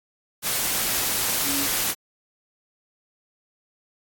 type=tone in noise; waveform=sine; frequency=280 Hz; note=C#4; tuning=18 cents sharp; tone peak=-30 dBFS; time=1.44-1.68 s; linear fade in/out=50 ms; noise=white; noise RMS=-24 dBFS; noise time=0.42-1.95 s; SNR=-9 dB; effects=AAC 64 kbps